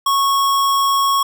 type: tone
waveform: square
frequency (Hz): 1102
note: C#6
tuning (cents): -11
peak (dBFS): -14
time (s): 0.06-1.23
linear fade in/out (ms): 5
effects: none